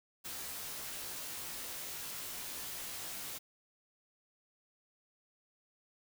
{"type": "noise with comb filter", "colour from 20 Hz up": "white", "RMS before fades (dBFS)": -43, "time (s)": [0.24, 3.39], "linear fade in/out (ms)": 20, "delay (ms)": 17, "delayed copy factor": -0.7, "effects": []}